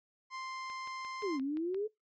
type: tone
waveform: 30% pulse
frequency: 1046.5 Hz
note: C6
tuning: in tune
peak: -37 dBFS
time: 0.3-1.4 s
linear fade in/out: 50 ms
type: click train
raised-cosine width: 0.3 ms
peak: -36 dBFS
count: 7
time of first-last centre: 0.7-1.745 s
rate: 5.74 Hz
type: exponential two-way sweep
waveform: sine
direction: down then up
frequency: 440 to 259.5 to 440 Hz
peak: -32 dBFS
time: 1.22-1.88 s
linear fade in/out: 20 ms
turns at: 1.4 s
effects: noise-tail reverb RT60 0.2 s tail -25 dB re dry + resampled to 16000 Hz